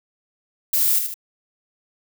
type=noise with echo; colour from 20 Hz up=violet; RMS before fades=-19 dBFS; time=0.73-0.99 s; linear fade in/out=5 ms; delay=76 ms; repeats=2; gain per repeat=-6 dB; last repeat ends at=1.142 s; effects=none